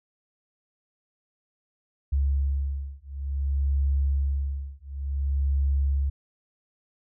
sine beating tone pair, 69 / 69.56 Hz, C#2 / C#2, -7 / +7 cents, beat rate 0.56 Hz, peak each -26 dBFS, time 2.12-6.1 s, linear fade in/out 10 ms, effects none

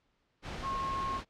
sine tone in noise, 1081 Hz, C#6, 44 cents flat, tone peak -32 dBFS, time 0.62-1.21 s, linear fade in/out 50 ms, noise pink, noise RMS -40 dBFS, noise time 0.42-1.25 s, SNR +5 dB, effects pink hiss -75 dBFS RMS until 1.29 s + low-pass 4000 Hz 12 dB/octave

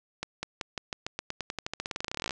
accelerating click train, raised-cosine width 0.2 ms, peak -15 dBFS, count 30, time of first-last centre 0.23-2.308 s, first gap 200 ms, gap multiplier 0.91, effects resampled to 24000 Hz + 9-bit

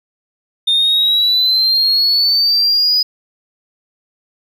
triangle exponential sweep, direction up, 3630 to 4978 Hz, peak -8 dBFS, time 0.67-3.03 s, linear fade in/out 10 ms, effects tanh soft clip ceiling -6 dBFS

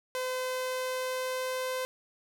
sawtooth tone with pitch glide, 511 to 514.3 Hz, C5 to C5, -41 to -30 cents, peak -27 dBFS, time 0.15-1.85 s, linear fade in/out 0 ms, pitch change +11 cents, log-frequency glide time 0.26-1.68 s, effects none

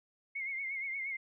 sine tone with vibrato, 2155 Hz, C#7, 49 cents flat, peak -35 dBFS, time 0.35-1.17 s, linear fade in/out 10 ms, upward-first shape sine, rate 8.5 Hz, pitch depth 60 cents each way, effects none

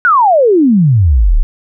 sine exponential sweep, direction down, 1509 to 30.15 Hz, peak -5 dBFS, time 0.05-1.43 s, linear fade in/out 0 ms, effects none

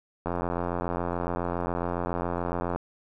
click train, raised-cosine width 1 ms, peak -15 dBFS, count 219, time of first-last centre 0.26-2.76 s, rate 87.2 Hz, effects none

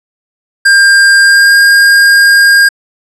square tone with pitch glide, 1600 to 1614.9 Hz, G6 to G#6, +35 to -49 cents, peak -3 dBFS, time 0.65-2.69 s, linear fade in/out 10 ms, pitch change +16 cents, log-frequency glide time 1.21-1.57 s, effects low-pass 10000 Hz 12 dB/octave

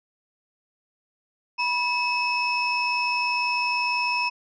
sine tone cluster, 978 / 2576 / 5300 Hz, B5 / E7 / E8, -17 / -41 / +9 cents, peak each -25 / -24 / -30 dBFS, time 1.58-4.3 s, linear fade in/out 20 ms, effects tanh soft clip ceiling -14 dBFS

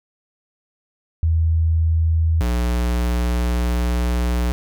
sine / square tone pair in turn, 81.3 / 60.05 Hz, E2 / B1, -23 / -48 cents, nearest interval perfect fourth, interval 525 cents, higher first, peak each -14 / -18 dBFS, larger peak first, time 1.23-2.41 / 2.41-4.52 s, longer second, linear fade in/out 0 ms, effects none

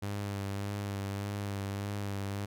sawtooth tone with vibrato, 100.3 Hz, G2, 40 cents sharp, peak -30 dBFS, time 0.02-2.46 s, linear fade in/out 10 ms, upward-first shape sine, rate 1.7 Hz, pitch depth 26 cents each way, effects none

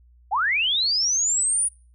sine linear sweep, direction up, 698 to 9760 Hz, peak -19 dBFS, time 0.31-1.69 s, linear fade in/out 20 ms, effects noise-tail reverb RT60 0.4 s tail -25 dB re dry + added 60 Hz sine -51 dBFS peak until 1.94 s

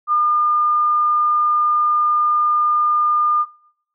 sine tone, 1209 Hz, D6, 50 cents sharp, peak -13 dBFS, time 0.07-3.46 s, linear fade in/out 50 ms, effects noise-tail reverb RT60 0.7 s tail -22 dB re dry

